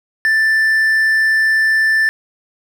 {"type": "tone", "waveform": "triangle", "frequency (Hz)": 1768, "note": "A6", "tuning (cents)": 8, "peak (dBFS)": -9, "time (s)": [0.25, 2.09], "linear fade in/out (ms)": 0, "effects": []}